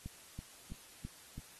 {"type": "click train", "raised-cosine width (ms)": 5, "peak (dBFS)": -30, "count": 5, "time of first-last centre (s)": [0.06, 1.38], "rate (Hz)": 3.03, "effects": ["white hiss -57 dBFS RMS until 1.59 s", "AAC 32 kbps"]}